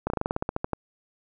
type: slowing click train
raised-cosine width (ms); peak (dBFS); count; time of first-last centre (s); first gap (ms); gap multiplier
1; -12; 13; 0.07-0.733; 31; 1.1
effects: none